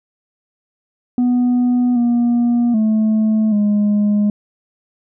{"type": "tone with pitch steps", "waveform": "sine", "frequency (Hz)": [246.3, 238.8, 217.4, 207.2], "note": ["B3", "A#3", "A3", "G#3"], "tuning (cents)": [-5, 42, -21, -4], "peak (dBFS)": -9, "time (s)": [1.18, 4.3], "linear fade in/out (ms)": 2, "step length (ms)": 780, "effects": ["tanh soft clip ceiling -11 dBFS"]}